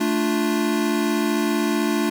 square chord, D minor, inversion second, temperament equal, 220 / 293.7 / 349.2 Hz, A3 / D4 / F4, 0 / 0 / 0 cents, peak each -24 / -24 / -25 dBFS, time 0-2.1 s, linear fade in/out 10 ms, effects none

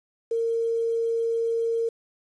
sine tone with quantisation, 459.3 Hz, A#4, 26 cents flat, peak -22 dBFS, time 0.31-1.89 s, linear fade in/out 5 ms, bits 8, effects resampled to 22050 Hz

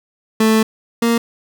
30% pulse tone pair in turn, 220 / 232.6 Hz, A3 / A#3, 0 / -4 cents, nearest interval minor second, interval 96 cents, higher second, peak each -8 / -10 dBFS, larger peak first, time 0.4-0.63 / 1.02-1.18 s, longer first, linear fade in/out 5 ms, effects none

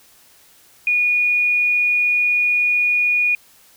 sine tone, 2451 Hz, D#7, 27 cents flat, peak -14 dBFS, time 0.87-3.35 s, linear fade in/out 2 ms, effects white hiss -51 dBFS RMS until 3.76 s

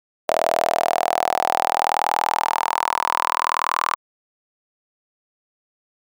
sawtooth tone with high-pass filter sweep, 40.61 Hz, E1, 25 cents flat, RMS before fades -21 dBFS, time 0.28-3.96 s, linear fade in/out 10 ms, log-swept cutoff 640 to 1100 Hz, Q 7.2, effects none

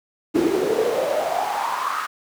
brown noise with high-pass filter sweep, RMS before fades -22 dBFS, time 0.34-2.07 s, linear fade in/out 20 ms, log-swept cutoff 310 to 1300 Hz, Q 7.4, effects none

